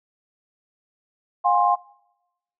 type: tone cluster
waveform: sine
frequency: 710 / 814 / 1055 Hz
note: F5 / G#5 / C6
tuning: +28 / -35 / +14 cents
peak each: -20 dBFS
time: 1.44-1.76 s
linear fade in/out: 20 ms
effects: noise-tail reverb RT60 0.9 s tail -23 dB re dry